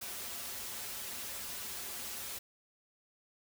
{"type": "noise with comb filter", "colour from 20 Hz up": "white", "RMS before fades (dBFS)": -42, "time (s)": [0.01, 2.39], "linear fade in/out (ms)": 10, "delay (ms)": 6.4, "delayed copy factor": -0.75, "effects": []}